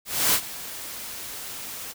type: noise with ADSR envelope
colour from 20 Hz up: white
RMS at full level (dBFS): -19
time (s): 0.05-1.94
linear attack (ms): 280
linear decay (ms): 75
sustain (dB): -17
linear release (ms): 34
effects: none